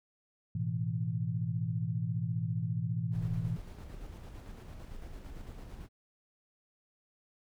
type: chord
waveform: sine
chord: A suspended second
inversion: none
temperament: equal with one note detuned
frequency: 108.67 / 123.47 / 164.81 Hz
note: A2 / B2 / E3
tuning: -21 / 0 / 0 cents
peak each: -35 dBFS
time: 0.55-3.57 s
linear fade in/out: 5 ms
type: noise with tremolo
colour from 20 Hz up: brown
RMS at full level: -44 dBFS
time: 3.11-5.89 s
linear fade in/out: 50 ms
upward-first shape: square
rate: 8.9 Hz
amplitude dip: 30%
effects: none